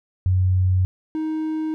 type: tone pair in turn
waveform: sine / triangle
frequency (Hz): 92.5 / 313.7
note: F#2 / D#4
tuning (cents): 0 / +14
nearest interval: octave + major sixth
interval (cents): 2114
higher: second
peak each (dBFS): -15 / -20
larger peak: first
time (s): 0.26-0.85 / 1.15-1.74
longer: neither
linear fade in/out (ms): 0
effects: none